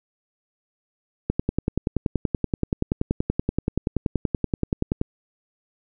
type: click train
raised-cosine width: 3 ms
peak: -8 dBFS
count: 40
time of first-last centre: 1.3-5.014 s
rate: 10.5 Hz
effects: none

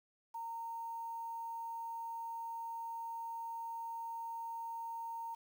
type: tone with quantisation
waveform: sine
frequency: 920 Hz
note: A#5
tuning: 23 cents flat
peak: -40 dBFS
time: 0.34-5.35 s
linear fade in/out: 10 ms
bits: 10
effects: none

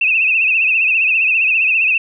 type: tone with vibrato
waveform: sine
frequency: 2600 Hz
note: E7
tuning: 24 cents flat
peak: -11 dBFS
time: 0.01-1.98 s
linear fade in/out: 5 ms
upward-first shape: triangle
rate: 15 Hz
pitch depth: 100 cents each way
effects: none

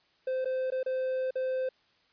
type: tone with dropouts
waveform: triangle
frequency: 518 Hz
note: C5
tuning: 17 cents flat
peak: -26 dBFS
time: 0.27-1.69 s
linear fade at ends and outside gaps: 5 ms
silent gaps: 0.447-0.455 / 0.704-0.72 / 0.831-0.861 / 1.308-1.355 s
effects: white hiss -67 dBFS RMS until 2.12 s + resampled to 11025 Hz

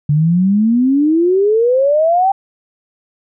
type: exponential sweep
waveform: sine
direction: up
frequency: 143.6 to 795 Hz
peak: -9 dBFS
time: 0.09-2.32 s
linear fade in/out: 5 ms
effects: none

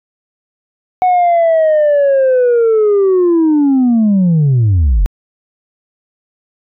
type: linear sweep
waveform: sine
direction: down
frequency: 740 to 38.89 Hz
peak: -5 dBFS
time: 1.02-5.06 s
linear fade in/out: 0 ms
effects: tanh soft clip ceiling -6 dBFS

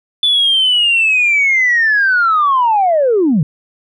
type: linear sweep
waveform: sine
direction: down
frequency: 3490 to 134.4 Hz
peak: -8 dBFS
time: 0.23-3.43 s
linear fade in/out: 2 ms
effects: tanh soft clip ceiling -5 dBFS

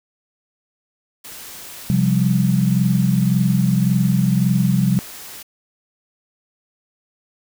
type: noise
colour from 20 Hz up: white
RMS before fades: -36 dBFS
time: 1.24-5.43 s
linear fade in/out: 10 ms
type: chord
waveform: sine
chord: C suspended fourth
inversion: none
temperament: just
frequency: 130.81 / 174.42 / 196.22 Hz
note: C3 / F3 / G3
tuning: 0 / -2 / +2 cents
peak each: -18 dBFS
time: 1.9-4.99 s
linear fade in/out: 0 ms
effects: none

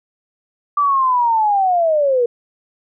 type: linear sweep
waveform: sine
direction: down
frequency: 1174.7 to 466.2 Hz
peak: -12 dBFS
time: 0.77-2.26 s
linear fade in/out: 5 ms
effects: none

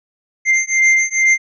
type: beating tone pair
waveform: square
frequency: 2093 / 2095.3 Hz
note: C7 / C7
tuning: 0 / +2 cents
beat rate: 2.3 Hz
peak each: -15 dBFS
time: 0.45-1.38 s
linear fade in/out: 50 ms
effects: resampled to 16000 Hz

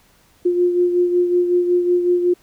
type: beating tone pair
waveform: sine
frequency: 353.8 / 359.2 Hz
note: F4 / F4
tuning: +23 / +49 cents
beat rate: 5.4 Hz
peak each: -14 / -23 dBFS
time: 0.45-2.34 s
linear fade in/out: 10 ms
effects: pink hiss -55 dBFS RMS until 2.42 s

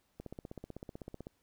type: click train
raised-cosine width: 2 ms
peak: -30 dBFS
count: 18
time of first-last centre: 0.2-1.269 s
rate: 15.9 Hz
effects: pink hiss -75 dBFS RMS until 1.42 s

